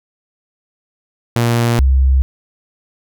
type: tone pair in turn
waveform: sawtooth / sine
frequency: 117.9 / 66.17 Hz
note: A#2 / C2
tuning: +20 / +20 cents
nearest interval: minor seventh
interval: 1000 cents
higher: first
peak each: -8 dBFS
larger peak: neither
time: 1.36-1.79 / 1.79-2.22 s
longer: neither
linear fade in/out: 0 ms
effects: none